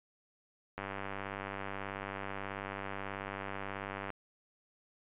click train, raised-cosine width 0.5 ms, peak -24 dBFS, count 328, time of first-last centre 0.78-4.103 s, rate 98.4 Hz, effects resampled to 8000 Hz

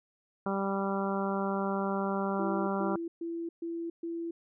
harmonic tone, 196 Hz, G3, in tune, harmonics 1 / 2 / 3 / 4 / 5 / 6 / 7, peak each -32 / -35 / -37 / -38 / -39 / -40 / -40 dBFS, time 0.46-2.96 s, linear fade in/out 2 ms
sine tone bursts, 335.4 Hz, E4, 30 cents sharp, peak -33 dBFS, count 5, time 2.39-4.31 s, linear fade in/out 5 ms, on 280 ms, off 130 ms
effects none

